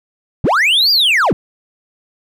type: linear two-way sweep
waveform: triangle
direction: up then down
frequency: 73.42 to 4896 to 107.3 Hz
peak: -8 dBFS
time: 0.44-1.33 s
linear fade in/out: 0 ms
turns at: 0.91 s
effects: none